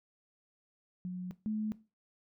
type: tone pair in turn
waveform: sine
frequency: 181.4 / 214.9 Hz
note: F#3 / A3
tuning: -34 / -41 cents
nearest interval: minor third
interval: 293 cents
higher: second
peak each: -35 / -31 dBFS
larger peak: second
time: 1.05-1.31 / 1.46-1.72 s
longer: neither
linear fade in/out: 0 ms
effects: noise-tail reverb RT60 0.3 s tail -18 dB re dry